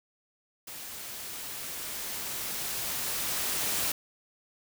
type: noise with level ramp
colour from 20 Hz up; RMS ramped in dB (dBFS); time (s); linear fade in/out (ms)
white; -42 to -29; 0.67-3.92; 5
effects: none